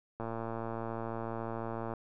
click train, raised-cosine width 1 ms, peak -24 dBFS, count 199, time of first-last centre 0.2-1.937 s, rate 114 Hz, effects none

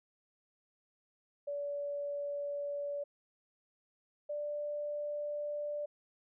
sine tone pair in turn, 574 / 588.8 Hz, D5 / D5, -40 / +4 cents, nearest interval unison, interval 44 cents, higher second, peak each -35 / -35 dBFS, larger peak neither, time 1.47-3.04 / 4.29-5.86 s, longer neither, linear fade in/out 10 ms, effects none

